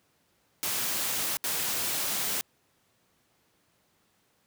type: noise bursts at uneven times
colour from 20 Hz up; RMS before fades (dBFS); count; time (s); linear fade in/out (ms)
white; -30; 2; 0.63-1.37 / 1.44-2.41; 0
effects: pink hiss -69 dBFS RMS until 4.46 s + high-pass 100 Hz 12 dB/octave